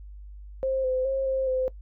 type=tone with pitch steps; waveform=sine; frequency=529 / 514 / 536 / 529 / 516 Hz; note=C5 / C5 / C5 / C5 / C5; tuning=+19 / -31 / +42 / +19 / -24 cents; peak=-23 dBFS; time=0.63-1.68 s; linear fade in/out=0 ms; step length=210 ms; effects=noise-tail reverb RT60 0.1 s tail -19 dB re dry + added 50 Hz sine -40 dBFS peak until 1.81 s

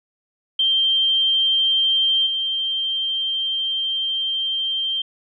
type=tone with level steps; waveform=sine; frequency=3154 Hz; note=G7; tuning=10 cents sharp; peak=-15 / -20 dBFS; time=0.59-5.02 s; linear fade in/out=5 ms; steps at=2.26 s; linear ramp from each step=10 ms; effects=none

